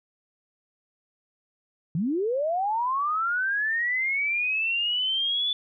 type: linear sweep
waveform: sine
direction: up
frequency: 146 to 3487 Hz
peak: -23 dBFS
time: 1.95-5.53 s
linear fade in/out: 2 ms
effects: none